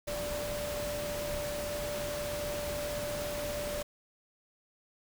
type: tone in noise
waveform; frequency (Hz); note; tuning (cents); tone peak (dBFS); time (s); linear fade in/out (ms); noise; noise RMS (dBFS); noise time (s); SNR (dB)
sine; 587.3; D5; 0; -35; 0.07-3.83; 10; pink; -39; 0.07-3.83; +1
effects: none